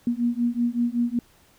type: beating tone pair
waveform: sine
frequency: 236.1 / 241.4 Hz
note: A#3 / B3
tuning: +22 / -39 cents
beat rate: 5.3 Hz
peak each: -24 dBFS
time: 0.07-1.19 s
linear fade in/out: 2 ms
effects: pink hiss -58 dBFS RMS until 1.58 s